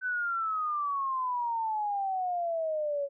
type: exponential sweep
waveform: sine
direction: down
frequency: 1524 to 554.4 Hz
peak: -28 dBFS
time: 0.01-3.09 s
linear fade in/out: 50 ms
effects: none